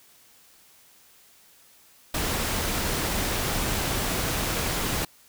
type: noise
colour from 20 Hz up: pink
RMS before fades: -27 dBFS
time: 2.14-5.05 s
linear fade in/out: 5 ms
effects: white hiss -56 dBFS RMS until 5.28 s